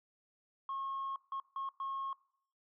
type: tone bursts at uneven times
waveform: sine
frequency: 1085 Hz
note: C#6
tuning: 37 cents flat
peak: -35 dBFS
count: 4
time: 0.69-1.16 / 1.32-1.4 / 1.56-1.69 / 1.8-2.13 s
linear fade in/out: 2 ms
effects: noise-tail reverb RT60 0.7 s tail -22 dB re dry + tanh soft clip ceiling -33 dBFS